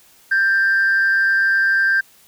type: tone pair together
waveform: sine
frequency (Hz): 1578 / 1771.2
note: G6 / A6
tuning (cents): +11 / +11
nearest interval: major second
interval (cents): 200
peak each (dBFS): -12 / -23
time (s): 0.31-2.01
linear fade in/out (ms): 10
effects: tanh soft clip ceiling -10 dBFS + white hiss -51 dBFS RMS until 2.27 s